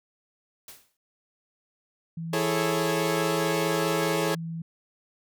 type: noise with exponential decay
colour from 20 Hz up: white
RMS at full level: -41 dBFS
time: 0.68-0.97 s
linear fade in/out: 2 ms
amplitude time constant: 61 ms
type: tone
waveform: sine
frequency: 164.81 Hz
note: E3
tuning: in tune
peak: -31 dBFS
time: 2.17-4.62 s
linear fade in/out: 5 ms
type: chord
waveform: sawtooth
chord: A major seventh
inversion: second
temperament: equal with one note detuned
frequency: 329.6 / 415.3 / 440 / 550.5 Hz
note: E4 / G#4 / A4 / C#5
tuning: 0 / 0 / 0 / -12 cents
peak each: -26 dBFS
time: 2.33-4.35 s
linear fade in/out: 5 ms
effects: none